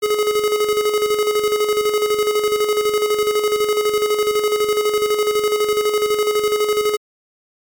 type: tone with tremolo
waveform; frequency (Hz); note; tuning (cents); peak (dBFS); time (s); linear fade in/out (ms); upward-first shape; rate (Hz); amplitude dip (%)
square; 421.4; G#4; +25; -14; 0.02-6.97; 20; square; 12; 50
effects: MP3 96 kbps